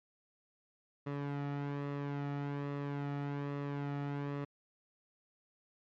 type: tone with flanger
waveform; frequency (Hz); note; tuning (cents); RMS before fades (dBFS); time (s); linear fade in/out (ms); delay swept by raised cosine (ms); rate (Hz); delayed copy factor
sawtooth; 142.5; C#3; +48; -38; 1.06-4.45; 10; 1.3 to 1.92; 1.2; -0.5
effects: low-pass 2000 Hz 12 dB/octave + MP3 64 kbps